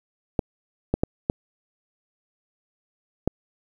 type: clicks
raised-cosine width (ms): 2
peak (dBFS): -7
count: 5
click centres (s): 0.392 / 0.94 / 1.035 / 1.299 / 3.276
effects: 8-bit